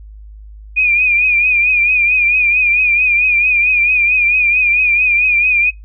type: tone with vibrato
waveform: sine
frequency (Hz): 2443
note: D#7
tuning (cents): -32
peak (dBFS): -9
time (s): 0.76-5.71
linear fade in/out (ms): 20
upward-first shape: triangle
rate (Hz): 4.5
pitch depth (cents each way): 76
effects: noise-tail reverb RT60 0.2 s tail -26 dB re dry + added 52 Hz sine -32 dBFS peak until 5.84 s